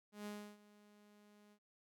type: tone with ADSR envelope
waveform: sawtooth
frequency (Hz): 207.7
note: G#3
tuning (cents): 0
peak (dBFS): -40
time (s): 0.12-1.59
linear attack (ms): 140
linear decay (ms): 310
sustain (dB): -20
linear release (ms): 70
effects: none